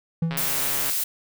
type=tone with exponential decay; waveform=triangle; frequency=164.81 Hz; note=E3; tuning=in tune; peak=-16 dBFS; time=0.22-0.61 s; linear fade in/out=5 ms; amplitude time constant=83 ms
type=click train; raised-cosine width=0.3 ms; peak=-16 dBFS; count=82; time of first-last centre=0.31-0.897 s; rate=138 Hz
type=noise; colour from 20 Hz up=blue; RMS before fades=-25 dBFS; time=0.37-1.04 s; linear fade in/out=5 ms
effects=none